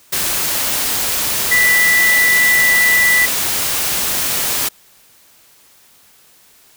sine tone in noise, 1975.5 Hz, B6, in tune, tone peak -10 dBFS, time 1.51-3.26 s, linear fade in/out 10 ms, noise white, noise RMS -18 dBFS, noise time 0.12-4.69 s, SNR +5 dB, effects white hiss -49 dBFS RMS until 6.76 s

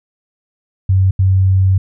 sine tone bursts at uneven times, 94.9 Hz, F#2, 44 cents sharp, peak -8 dBFS, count 2, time 0.89-1.11 / 1.19-1.78 s, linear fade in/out 5 ms, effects none

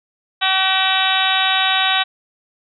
harmonic tone with a mistuned harmonic, 380 Hz, F#4, 46 cents sharp, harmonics 2 / 3 / 4 / 5 / 6 / 7 / 8 / 9 / 10, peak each -21 / -24 / -22 / -25 / -26 / -25 / -23 / -24 / -20 dBFS, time 0.41-2.04 s, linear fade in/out 20 ms, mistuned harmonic 6, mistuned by +38 cents, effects none

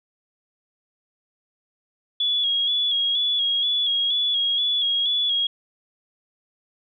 sine tone with vibrato, 3356 Hz, G#7, 17 cents sharp, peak -19 dBFS, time 2.2-5.47 s, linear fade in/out 5 ms, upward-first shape square, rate 2.1 Hz, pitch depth 36 cents each way, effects none

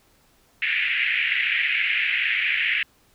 white band-pass noise, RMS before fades -23 dBFS, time 0.62-2.83 s, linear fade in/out 2 ms, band 1800 to 2700 Hz, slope 48 dB/octave, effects pink hiss -60 dBFS RMS until 3.14 s

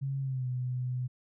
sine tone with pitch glide, 136.5 to 125.9 Hz, C#3 to B2, -26 to +34 cents, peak -30 dBFS, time 0.01-1.08 s, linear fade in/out 20 ms, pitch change -140 cents, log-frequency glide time 0.2-0.47 s, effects none

